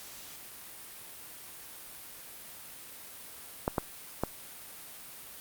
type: clicks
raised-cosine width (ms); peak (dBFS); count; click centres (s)
1; -13; 3; 3.679 / 3.782 / 4.236
effects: white hiss -47 dBFS RMS until 5.4 s + Opus 48 kbps